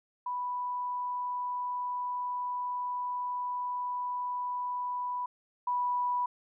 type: tone pair in turn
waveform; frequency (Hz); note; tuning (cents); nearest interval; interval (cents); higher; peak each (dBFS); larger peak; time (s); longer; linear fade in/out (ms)
sine; 987.8 / 983.7; B5 / B5; 0 / -7; unison; 7; first; -31 / -27; second; 0.26-5.26 / 5.67-6.26; first; 5
effects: none